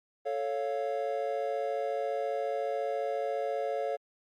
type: chord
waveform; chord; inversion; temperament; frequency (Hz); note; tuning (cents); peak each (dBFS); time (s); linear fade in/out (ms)
triangle; A augmented; none; equal; 440 / 554.4 / 698.5; A4 / C#5 / E#5; 0 / 0 / 0; -33 / -31 / -33; 0.25-3.97; 20
effects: Opus 48 kbps